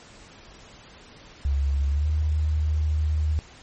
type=tone with pitch glide; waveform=sine; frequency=69.5 to 76.67 Hz; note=C#2 to D#2; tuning=+5 to -25 cents; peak=-20 dBFS; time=1.45-3.39 s; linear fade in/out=0 ms; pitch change=+170 cents; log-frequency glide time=1.87-2.1 s; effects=pink hiss -48 dBFS RMS until 3.62 s + MP3 32 kbps